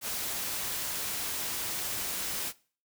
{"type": "noise", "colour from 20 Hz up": "white", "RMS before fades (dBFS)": -34, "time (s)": [0.01, 2.53], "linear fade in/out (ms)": 50, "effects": ["noise-tail reverb RT60 0.4 s tail -20 dB re dry"]}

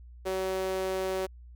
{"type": "tone with high-pass filter", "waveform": "sawtooth", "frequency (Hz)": 188.7, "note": "F#3", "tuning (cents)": 34, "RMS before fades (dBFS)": -31, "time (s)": [0.25, 1.27], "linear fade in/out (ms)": 20, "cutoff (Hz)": 450, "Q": 8, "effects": ["added 60 Hz sine -46 dBFS peak until 1.55 s"]}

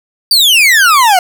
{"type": "exponential sweep", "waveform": "40% pulse", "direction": "down", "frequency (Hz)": [4732, 701], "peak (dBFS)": -4, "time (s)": [0.31, 1.19], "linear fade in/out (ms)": 2, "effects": []}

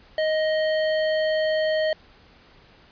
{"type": "tone", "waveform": "square", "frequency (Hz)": 625, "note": "D#5", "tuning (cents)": 8, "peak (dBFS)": -21, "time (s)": [0.18, 1.93], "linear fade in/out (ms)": 2, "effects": ["pink hiss -53 dBFS RMS until 2.91 s", "resampled to 11025 Hz"]}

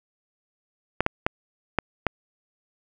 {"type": "clicks", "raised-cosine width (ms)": 0.5, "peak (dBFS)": -5, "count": 5, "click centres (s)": [1.006, 1.064, 1.265, 1.787, 2.067], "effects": []}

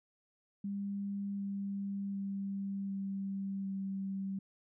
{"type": "tone with pitch steps", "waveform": "sine", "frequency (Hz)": [200, 198.5, 197.02, 195.54, 194.08], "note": ["G3", "G3", "G3", "G3", "G3"], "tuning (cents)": [35, 22, 9, -4, -17], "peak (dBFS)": -35, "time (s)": [0.64, 4.39], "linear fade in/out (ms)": 5, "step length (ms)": 750, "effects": []}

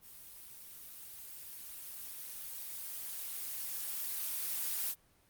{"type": "noise with level ramp", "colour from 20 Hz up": "blue", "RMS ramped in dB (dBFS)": [-53, -35], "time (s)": [0.01, 4.95], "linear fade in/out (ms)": 50, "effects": ["pink hiss -68 dBFS RMS until 5.29 s", "Opus 32 kbps"]}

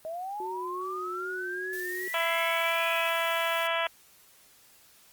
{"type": "linear sweep", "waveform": "sine", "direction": "up", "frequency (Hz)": [624, 2594], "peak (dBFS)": -33, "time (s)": [0.05, 3.09], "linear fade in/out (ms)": 0}
{"type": "tone with vibrato", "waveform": "sine", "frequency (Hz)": 366.7, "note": "F#4", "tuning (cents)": -15, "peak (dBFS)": -36, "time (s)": [0.4, 2.08], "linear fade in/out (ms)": 2, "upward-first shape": "triangle", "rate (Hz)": 2.5, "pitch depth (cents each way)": 36}
{"type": "noise", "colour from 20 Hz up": "blue", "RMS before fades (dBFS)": -43, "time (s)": [1.73, 3.67], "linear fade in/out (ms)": 0}
{"type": "harmonic tone", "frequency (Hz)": 332.4, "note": "E4", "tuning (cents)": 15, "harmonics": [2, 3, 4, 5, 6, 7, 8, 9, 10], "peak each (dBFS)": [-31, -33, -34, -35, -36, -36, -37, -38, -38], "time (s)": [2.14, 3.87], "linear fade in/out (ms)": 2}
{"effects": ["white hiss -58 dBFS RMS until 5.12 s", "Opus 32 kbps"]}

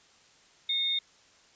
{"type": "tone pair together", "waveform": "sine", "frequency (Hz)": [2178, 3659], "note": ["C#7", "A#7"], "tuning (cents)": [-31, -33], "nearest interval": "major sixth", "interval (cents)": 898, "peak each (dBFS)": [-38, -26], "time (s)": [0.69, 0.99], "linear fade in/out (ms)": 5, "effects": ["white hiss -60 dBFS RMS until 1.55 s", "resampled to 16000 Hz"]}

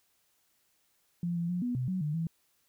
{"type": "tone with pitch steps", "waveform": "sine", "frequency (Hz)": [172.9, 170.3, 178, 245, 126.7, 185.9, 150, 164.4], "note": ["F3", "F3", "F3", "B3", "B2", "F#3", "D3", "E3"], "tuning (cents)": [-17, -43, 33, -14, 45, 8, 37, -4], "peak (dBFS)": -29, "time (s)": [1.23, 2.27], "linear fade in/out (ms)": 2, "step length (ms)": 130, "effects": ["white hiss -72 dBFS RMS until 2.68 s"]}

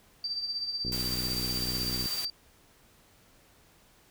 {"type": "tone with tremolo", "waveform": "sine", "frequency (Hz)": 4664, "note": "D8", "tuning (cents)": -13, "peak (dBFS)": -28, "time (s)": [0.24, 2.3], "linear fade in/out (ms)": 2, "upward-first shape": "triangle", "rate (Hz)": 16, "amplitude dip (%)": 65}
{"type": "click train", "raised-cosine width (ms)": 3, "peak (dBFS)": -25, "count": 76, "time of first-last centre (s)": [0.85, 2.058], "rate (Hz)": 62.1}
{"type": "noise", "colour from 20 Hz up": "white", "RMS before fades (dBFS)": -38, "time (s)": [0.92, 2.25], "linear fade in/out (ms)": 2}
{"effects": ["pink hiss -61 dBFS RMS until 4.1 s"]}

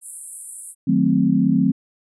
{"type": "high-pass noise", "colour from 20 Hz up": "pink", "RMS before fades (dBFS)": -31, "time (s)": [0.01, 0.75], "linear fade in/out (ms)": 50, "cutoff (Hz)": 8200, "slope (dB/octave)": 96}
{"type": "chord", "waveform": "sine", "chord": "D# diminished seventh", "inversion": "none", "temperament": "equal with one note detuned", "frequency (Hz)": [154.67, 185, 220, 261.6], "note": ["D#3", "F#3", "A3", "C4"], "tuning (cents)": [-10, 0, 0, 0], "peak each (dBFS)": [-23, -19, -20, -18], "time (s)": [0.87, 1.72], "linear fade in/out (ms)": 10}
{"effects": ["resampled to 24000 Hz"]}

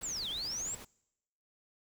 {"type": "noise with tremolo", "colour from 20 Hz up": "pink", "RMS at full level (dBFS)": -48, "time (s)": [0.01, 0.85], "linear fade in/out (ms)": 5, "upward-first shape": "triangle", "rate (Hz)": 14, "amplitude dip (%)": 35}
{"type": "linear two-way sweep", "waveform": "sine", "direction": "down then up", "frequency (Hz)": [7780, 3054, 7780], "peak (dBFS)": -35, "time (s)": [0.03, 0.75], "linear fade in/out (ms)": 5, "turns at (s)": 0.29}
{"effects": ["noise-tail reverb RT60 0.9 s tail -26 dB re dry"]}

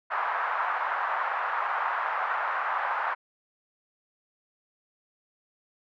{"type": "band-pass noise", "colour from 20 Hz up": "white", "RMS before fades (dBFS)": -29, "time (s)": [0.1, 3.15], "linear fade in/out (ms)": 20, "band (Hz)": [810, 1400], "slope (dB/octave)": 24, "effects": []}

